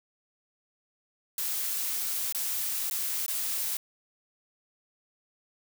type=noise with dropouts; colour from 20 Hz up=blue; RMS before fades=-31 dBFS; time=1.38-3.77 s; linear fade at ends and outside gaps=2 ms; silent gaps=2.325-2.347 / 2.899-2.91 / 3.263-3.28 s; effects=none